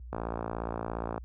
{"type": "click train", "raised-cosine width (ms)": 1, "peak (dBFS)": -19, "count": 61, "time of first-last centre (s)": [0.13, 1.179], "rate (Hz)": 57.2, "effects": ["added 60 Hz sine -38 dBFS peak until 1.24 s", "high-pass 60 Hz 12 dB/octave"]}